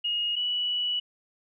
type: tone pair in turn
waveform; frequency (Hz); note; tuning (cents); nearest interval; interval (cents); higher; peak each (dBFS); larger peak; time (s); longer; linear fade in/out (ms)
sine; 2870 / 2946; F7 / F#7; +47 / -8; unison; 45; second; -25; neither; 0.04-0.36 / 0.36-1; second; 10
effects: none